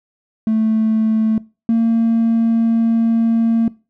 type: tone pair in turn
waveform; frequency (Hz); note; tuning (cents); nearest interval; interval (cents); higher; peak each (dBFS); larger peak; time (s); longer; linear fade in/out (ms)
triangle; 220 / 228.3; A3 / A#3; 0 / -36; minor second; 64; second; -10 / -8; second; 0.47-1.38 / 1.69-3.68; second; 2
effects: noise-tail reverb RT60 0.3 s tail -23 dB re dry + tanh soft clip ceiling -8 dBFS